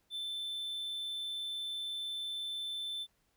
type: tone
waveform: triangle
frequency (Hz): 3534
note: A7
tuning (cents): +7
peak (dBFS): -35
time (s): 0.1-3.07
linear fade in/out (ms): 50
effects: pink hiss -75 dBFS RMS until 3.36 s